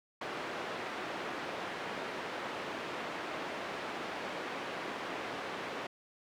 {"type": "band-pass noise", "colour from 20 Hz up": "pink", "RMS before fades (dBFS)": -40, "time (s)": [0.21, 5.87], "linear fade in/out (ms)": 5, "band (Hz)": [330, 2500], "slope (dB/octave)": 12, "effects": []}